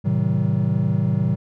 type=chord; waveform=triangle; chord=A diminished seventh; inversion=none; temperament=just; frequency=110 / 132 / 158.4 / 190.08 Hz; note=A2 / C3 / Eb3 / Gb3; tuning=0 / +16 / +31 / +47 cents; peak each=-21 dBFS; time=0.04-1.36 s; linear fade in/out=20 ms; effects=none